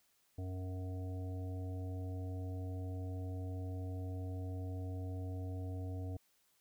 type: harmonic tone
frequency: 92.5 Hz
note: F#2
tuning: in tune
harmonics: 1 / 3 / 5 / 7 / 8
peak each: -39 / -48 / -53 / -55 / -59 dBFS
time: 0.38-6.17 s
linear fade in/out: 5 ms
effects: white hiss -74 dBFS RMS until 6.6 s